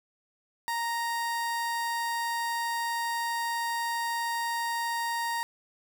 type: tone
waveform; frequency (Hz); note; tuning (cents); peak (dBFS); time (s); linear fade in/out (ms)
30% pulse; 932.3; A#5; 0; -26; 0.68-5.43; 0
effects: none